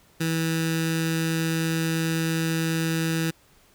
15% pulse tone with notch filter, 162.8 Hz, E3, 21 cents flat, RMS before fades -25 dBFS, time 0.2-3.31 s, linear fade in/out 10 ms, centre 660 Hz, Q 0.66, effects pink hiss -58 dBFS RMS until 3.74 s

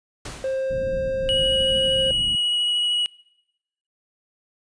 pink noise with exponential decay, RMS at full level -32 dBFS, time 0.25-0.94 s, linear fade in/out 5 ms, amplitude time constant 150 ms
triangle tone, 530 Hz, C5, 22 cents sharp, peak -20 dBFS, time 0.44-2.11 s, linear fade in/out 2 ms
pink low-pass noise, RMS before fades -33 dBFS, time 0.7-2.36 s, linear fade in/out 10 ms, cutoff 250 Hz, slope 24 dB/octave
triangle tone with vibrato, 2915 Hz, F#7, 26 cents flat, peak -18 dBFS, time 1.29-3.06 s, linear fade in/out 0 ms, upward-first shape sine, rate 13 Hz, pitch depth 9 cents each way
effects noise-tail reverb RT60 0.9 s tail -25 dB re dry + resampled to 22050 Hz

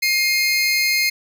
25% pulse tone pair together, 2124 / 2489 Hz, C7 / D#7, +25 / 0 cents, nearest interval minor third, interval 275 cents, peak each -13 / -21 dBFS, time 0.02-1.1 s, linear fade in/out 10 ms, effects none

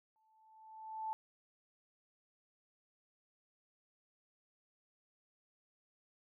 sine tone with exponential growth, 877 Hz, A5, 6 cents flat, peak -35 dBFS, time 0.16-1.13 s, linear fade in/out 0 ms, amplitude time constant 210 ms, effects none

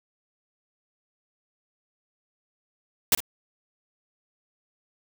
white noise with echo, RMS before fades -18 dBFS, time 3.12-3.15 s, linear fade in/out 2 ms, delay 54 ms, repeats 1, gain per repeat -15 dB, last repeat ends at 3.204 s, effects none

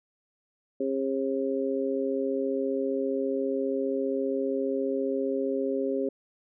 harmonic tone, 134.9 Hz, C#3, 47 cents flat, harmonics 2 / 3 / 4, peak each -30 / -29 / -31 dBFS, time 0.8-6.09 s, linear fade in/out 5 ms, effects none

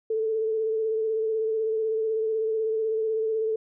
sine tone with vibrato, 440.8 Hz, A4, 3 cents sharp, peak -23 dBFS, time 0.1-3.56 s, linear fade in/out 5 ms, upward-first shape sine, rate 16 Hz, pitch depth 25 cents each way, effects none

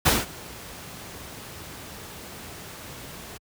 pink noise with ADSR envelope, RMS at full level -17 dBFS, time 0.05-3.38 s, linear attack 14 ms, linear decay 190 ms, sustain -23 dB, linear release 14 ms, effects high-pass 60 Hz 12 dB/octave

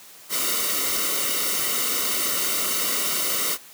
white noise with comb filter, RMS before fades -24 dBFS, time 0.29-3.58 s, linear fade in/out 50 ms, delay 1.2 ms, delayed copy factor -0.75, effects white hiss -46 dBFS RMS until 3.73 s + high-pass 150 Hz 12 dB/octave

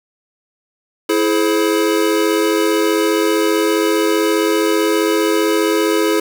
square chord, E augmented, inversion none, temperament equal with one note detuned, 329.6 / 424.8 / 523.3 Hz, E4 / G#4 / B#4, 0 / +39 / 0 cents, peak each -17 / -17 / -23 dBFS, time 1.09-6.2 s, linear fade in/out 5 ms, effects 7-bit

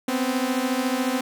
sawtooth beating tone pair, 250 / 264 Hz, B3 / C4, +21 / +16 cents, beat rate 14 Hz, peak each -21 dBFS, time 0.08-1.21 s, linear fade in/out 5 ms, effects none

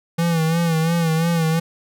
square tone with vibrato, 164.81 Hz, E3, in tune, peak -17 dBFS, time 0.18-1.6 s, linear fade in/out 10 ms, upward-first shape sine, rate 2.9 Hz, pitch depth 60 cents each way, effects none

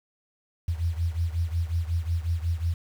sine beating tone pair, 82.41 / 87.91 Hz, E2 / F2, 0 / +12 cents, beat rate 5.5 Hz, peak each -26 / -29 dBFS, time 0.68-2.74 s, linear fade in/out 5 ms, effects 8-bit

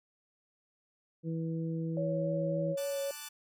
harmonic tone, 163.4 Hz, E3, 15 cents flat, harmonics 1 / 2 / 3, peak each -33 / -39 / -43 dBFS, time 1.23-2.76 s, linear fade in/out 50 ms
sine tone with vibrato, 558 Hz, C#5, 11 cents sharp, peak -32 dBFS, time 1.97-3.11 s, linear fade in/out 2 ms, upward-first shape triangle, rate 3.6 Hz, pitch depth 16 cents each way
5% pulse chord, D major, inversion second, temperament equal, 880 / 1174.7 / 1480 Hz, A5 / D6 / F#6, 0 / 0 / 0 cents, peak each -35 / -35 / -35 dBFS, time 2.77-3.29 s, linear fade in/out 10 ms
effects none

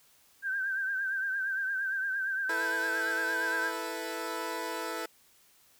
sine tone with vibrato, 1568 Hz, G6, in tune, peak -29 dBFS, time 0.42-3.72 s, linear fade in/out 50 ms, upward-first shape triangle, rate 8.7 Hz, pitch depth 67 cents each way
15% pulse chord, E suspended fourth, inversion none, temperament equal, 329.6 / 440 / 493.9 Hz, E4 / A4 / B4, 0 / 0 / 0 cents, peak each -32 dBFS, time 2.49-5.06 s, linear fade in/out 5 ms
effects white hiss -63 dBFS RMS until 5.79 s

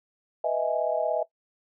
sine chord, E major seventh, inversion second, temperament equal, 493.9 / 622.3 / 659.3 / 830.6 Hz, B4 / D#5 / E5 / G#5, 0 / 0 / 0 / 0 cents, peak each -32 / -27 / -27 / -32 dBFS, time 0.44-1.23 s, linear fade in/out 5 ms, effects noise-tail reverb RT60 0.1 s tail -18 dB re dry

